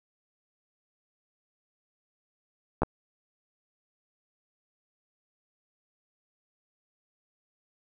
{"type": "clicks", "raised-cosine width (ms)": 1, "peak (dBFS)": -11, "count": 2, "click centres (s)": [2.82, 2.833], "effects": []}